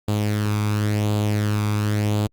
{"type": "tone with flanger", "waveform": "sawtooth", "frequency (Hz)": 104.9, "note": "G#2", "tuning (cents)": 18, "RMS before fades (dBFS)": -21, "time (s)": [0.08, 2.27], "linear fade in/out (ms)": 5, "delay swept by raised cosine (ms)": [0.26, 0.85], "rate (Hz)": 0.94, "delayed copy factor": 0.55, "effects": ["Opus 32 kbps"]}